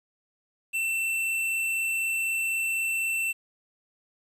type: tone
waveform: square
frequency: 2684 Hz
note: E7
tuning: 31 cents sharp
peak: -26 dBFS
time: 0.73-3.33 s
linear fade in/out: 20 ms
effects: resampled to 32000 Hz + 9-bit